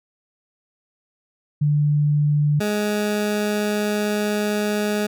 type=tone pair in turn; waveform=sine / 20% pulse; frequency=147.7 / 208.9 Hz; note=D3 / G#3; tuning=+10 / +10 cents; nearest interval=tritone; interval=600 cents; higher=second; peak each=-15 dBFS; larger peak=neither; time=1.61-2.6 / 2.6-5.07 s; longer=second; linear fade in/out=10 ms; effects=none